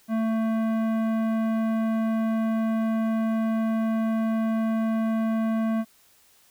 sine tone with tanh clipping, 223 Hz, A3, 23 cents sharp, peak -24 dBFS, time 0.08-5.85 s, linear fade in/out 50 ms, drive 15 dB, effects white hiss -59 dBFS RMS until 6.5 s

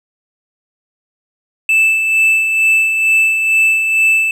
triangle tone with tremolo, 2637 Hz, E7, in tune, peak -6 dBFS, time 1.69-4.31 s, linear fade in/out 2 ms, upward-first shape sine, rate 2.2 Hz, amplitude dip 45%, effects none

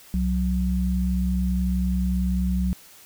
sine tone pair together, 64.7 / 183 Hz, C2 / F#3, -19 / -19 cents, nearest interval octave + tritone, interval 1800 cents, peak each -23 dBFS, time 0.14-2.73 s, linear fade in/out 0 ms, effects white hiss -49 dBFS RMS until 3.05 s

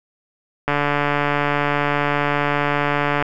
click train, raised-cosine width 0.5 ms, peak -4 dBFS, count 370, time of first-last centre 0.68-3.225 s, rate 145 Hz, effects none

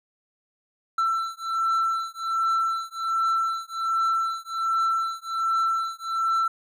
triangle beating tone pair, 1337 / 1338.3 Hz, E6 / E6, +24 / +26 cents, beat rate 1.3 Hz, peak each -24 dBFS, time 0.98-6.48 s, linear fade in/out 5 ms, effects none

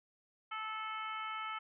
harmonic tone, 436.3 Hz, A4, 15 cents flat, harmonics 2 / 3 / 4 / 5 / 6 / 7, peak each -47 / -40 / -53 / -46 / -54 / -50 dBFS, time 0.51-1.59 s, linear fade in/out 10 ms, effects none

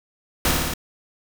pink noise with echo, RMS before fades -19 dBFS, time 0.45-0.51 s, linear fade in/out 2 ms, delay 57 ms, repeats 4, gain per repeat -2 dB, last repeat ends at 0.738 s, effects none

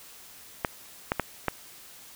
clicks, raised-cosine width 0.5 ms, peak -9 dBFS, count 4, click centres 0.648 / 1.119 / 1.197 / 1.483 s, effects white hiss -49 dBFS RMS until 2.15 s

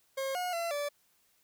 40% pulse tone with pitch steps, 538 / 722 / 677 / 580 Hz, C5 / F#5 / E5 / D5, +48 / -43 / +46 / -22 cents, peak -31 dBFS, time 0.17-0.89 s, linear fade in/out 10 ms, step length 180 ms, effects white hiss -70 dBFS RMS until 1.43 s

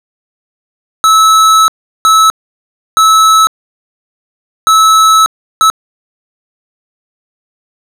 square tone bursts at uneven times, 1300 Hz, E6, 24 cents flat, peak -4 dBFS, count 5, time 1.04-1.68 / 2.05-2.3 / 2.97-3.47 / 4.67-5.26 / 5.61-5.7 s, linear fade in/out 0 ms, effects low-pass 12000 Hz 12 dB/octave

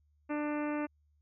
harmonic tone, 297.1 Hz, D4, 20 cents sharp, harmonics 1 / 2 / 3 / 4 / 5 / 6 / 7 / 8 / 9, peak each -33 / -39 / -43 / -45 / -47 / -49 / -50 / -51 / -52 dBFS, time 0.29-0.87 s, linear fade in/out 20 ms, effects added 74 Hz sine -67 dBFS peak until 1.21 s

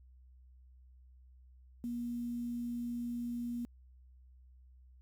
sine tone with quantisation, 238.9 Hz, A#3, 43 cents sharp, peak -35 dBFS, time 1.84-3.65 s, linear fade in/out 0 ms, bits 10, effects added 63 Hz sine -56 dBFS peak until 5.01 s + MP3 96 kbps

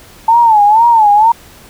sine tone with vibrato, 880 Hz, A5, in tune, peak -4 dBFS, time 0.28-1.32 s, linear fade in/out 5 ms, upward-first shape sine, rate 2.1 Hz, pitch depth 130 cents each way, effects pink hiss -39 dBFS RMS until 1.69 s

